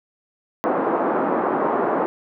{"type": "band-pass noise", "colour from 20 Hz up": "pink", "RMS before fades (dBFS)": -21, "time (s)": [0.64, 2.06], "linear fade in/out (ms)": 0, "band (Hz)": [260, 1200], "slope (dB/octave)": 24, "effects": []}